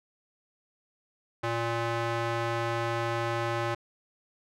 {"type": "tone with band-pass filter", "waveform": "square", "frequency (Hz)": 116.54, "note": "A#2", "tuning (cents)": 0, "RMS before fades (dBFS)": -30, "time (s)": [1.43, 3.75], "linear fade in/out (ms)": 10, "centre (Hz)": 1100, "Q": 0.66, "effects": []}